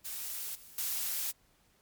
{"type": "noise with level steps", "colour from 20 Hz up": "blue", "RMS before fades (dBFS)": [-39, -53, -34], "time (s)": [0.04, 1.32], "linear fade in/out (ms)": 20, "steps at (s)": [0.55, 0.78], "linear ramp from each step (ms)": 2, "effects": ["pink hiss -68 dBFS RMS until 1.81 s", "MP3 96 kbps"]}